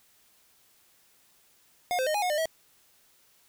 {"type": "tone with pitch steps", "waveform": "square", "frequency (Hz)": [717, 518, 615, 827, 725, 601, 645], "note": ["F5", "C5", "D#5", "G#5", "F#5", "D5", "E5"], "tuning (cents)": [45, -17, -20, -8, -35, 40, -38], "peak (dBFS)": -26, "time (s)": [1.91, 2.456], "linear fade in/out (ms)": 0, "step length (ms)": 78, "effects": ["white hiss -63 dBFS RMS until 3.48 s"]}